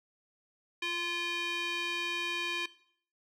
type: tone with band-pass filter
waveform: square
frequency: 346.1 Hz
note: F4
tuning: 16 cents flat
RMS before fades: -34 dBFS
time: 0.82-2.66 s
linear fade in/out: 5 ms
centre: 2700 Hz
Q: 2.9
effects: noise-tail reverb RT60 0.6 s tail -18 dB re dry